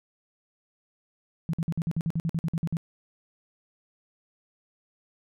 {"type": "tone bursts", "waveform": "sine", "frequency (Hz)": 164.1, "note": "E3", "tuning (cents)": -8, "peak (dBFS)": -24, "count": 14, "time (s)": [1.49, 2.769], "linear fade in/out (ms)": 0, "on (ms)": 44, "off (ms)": 51, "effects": []}